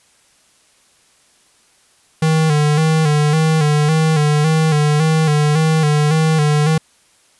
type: tone with vibrato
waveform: square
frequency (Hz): 153.8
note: D#3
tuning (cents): -20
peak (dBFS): -12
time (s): 2.22-6.78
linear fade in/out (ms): 5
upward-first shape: square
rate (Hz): 1.8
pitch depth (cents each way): 53
effects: white hiss -54 dBFS RMS until 7.39 s + resampled to 24000 Hz